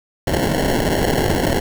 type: noise with sample-and-hold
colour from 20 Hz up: white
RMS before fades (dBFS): -18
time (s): 0.27-1.6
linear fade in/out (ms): 5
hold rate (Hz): 1225
effects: none